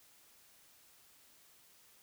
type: silence
effects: white hiss -64 dBFS RMS until 2.02 s